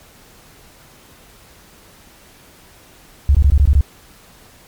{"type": "tone bursts", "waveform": "sine", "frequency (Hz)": 70.4, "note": "C#2", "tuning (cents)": 27, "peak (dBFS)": -7, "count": 7, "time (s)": [3.29, 3.809], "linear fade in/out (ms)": 0, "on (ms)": 57, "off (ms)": 20, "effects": ["pink hiss -46 dBFS RMS until 4.67 s", "MP3 96 kbps"]}